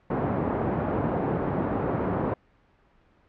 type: band-pass noise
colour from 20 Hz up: pink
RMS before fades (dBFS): -27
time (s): 0.1-2.34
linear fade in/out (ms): 5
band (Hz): 120 to 900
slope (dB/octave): 12
effects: pink hiss -62 dBFS RMS until 3.28 s + low-pass 2000 Hz 12 dB/octave